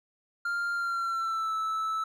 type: tone with pitch glide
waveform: triangle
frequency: 1396.9 to 1310.9 Hz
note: F6 to E6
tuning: 0 to -10 cents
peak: -26 dBFS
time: 0.45-2.04 s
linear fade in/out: 5 ms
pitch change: -110 cents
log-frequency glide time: 0.74-1.54 s
effects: none